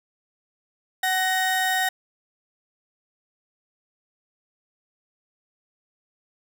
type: tone pair together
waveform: 35% pulse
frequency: 749.9 / 1864.7 Hz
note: F#5 / A#6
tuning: +23 / 0 cents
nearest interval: octave + major third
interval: 1577 cents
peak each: -22 dBFS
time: 1.03-1.89 s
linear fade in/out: 5 ms
effects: none